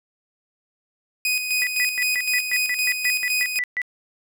sawtooth tone with tremolo, 2496 Hz, D#7, 5 cents sharp, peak -16 dBFS, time 1.25-3.59 s, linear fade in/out 2 ms, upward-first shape square, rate 3.9 Hz, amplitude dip 50%
sine tone bursts, 1975.5 Hz, B6, in tune, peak -21 dBFS, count 13, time 1.62-3.817 s, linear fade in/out 0 ms, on 49 ms, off 130 ms
effects none

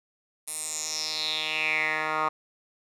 10% pulse tone with band-pass filter sweep, 155.56 Hz, D#3, in tune, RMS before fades -29 dBFS, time 0.47-2.29 s, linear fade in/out 10 ms, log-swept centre 10000 to 1200 Hz, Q 5.2, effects none

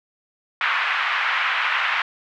pink band-pass noise, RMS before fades -22 dBFS, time 0.61-2.02 s, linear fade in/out 2 ms, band 1100 to 2700 Hz, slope 24 dB/octave, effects none

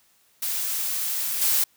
blue noise with level steps, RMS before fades -27 / -21 dBFS, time 0.42-1.64 s, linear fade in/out 5 ms, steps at 1.41 s, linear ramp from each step 10 ms, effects white hiss -62 dBFS RMS until 1.76 s

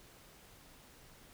silence, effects pink hiss -59 dBFS RMS until 1.33 s

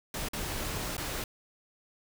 pink noise with dropouts, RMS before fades -35 dBFS, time 0.14-1.24 s, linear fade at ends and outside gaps 2 ms, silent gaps 0.286-0.333 / 0.968-0.979 s, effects none

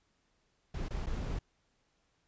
brown noise with dropouts, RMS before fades -36 dBFS, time 0.74-1.39 s, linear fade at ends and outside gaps 5 ms, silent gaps 0.885-0.906 / 1.061-1.067 s, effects pink hiss -75 dBFS RMS until 2.27 s + resampled to 16000 Hz

